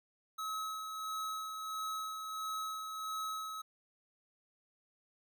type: tone with tremolo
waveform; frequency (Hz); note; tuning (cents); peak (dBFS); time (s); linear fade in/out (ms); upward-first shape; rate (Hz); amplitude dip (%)
square; 1284; E6; -46; -37; 0.38-3.62; 10; sine; 1.5; 40
effects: none